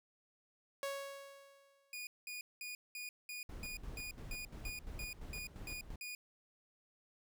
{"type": "tone with exponential decay", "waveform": "sawtooth", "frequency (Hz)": 554.4, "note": "C#5", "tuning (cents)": 0, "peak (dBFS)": -33, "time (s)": [0.83, 1.98], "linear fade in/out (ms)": 1, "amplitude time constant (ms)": 250}
{"type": "tone bursts", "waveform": "sawtooth", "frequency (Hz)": 2453, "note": "D#7", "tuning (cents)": -25, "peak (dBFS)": -40, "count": 13, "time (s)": [1.93, 6.15], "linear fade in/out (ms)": 2, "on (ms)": 140, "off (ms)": 200}
{"type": "noise with tremolo", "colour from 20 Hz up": "brown", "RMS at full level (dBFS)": -46, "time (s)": [3.49, 5.96], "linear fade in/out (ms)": 5, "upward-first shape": "square", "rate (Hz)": 2.9, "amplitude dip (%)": 60}
{"effects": []}